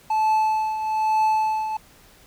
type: tone with tremolo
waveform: triangle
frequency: 870 Hz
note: A5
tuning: 20 cents flat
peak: -14 dBFS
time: 0.1-1.77 s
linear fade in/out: 5 ms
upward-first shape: triangle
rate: 1.1 Hz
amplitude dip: 65%
effects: pink hiss -52 dBFS RMS until 2.26 s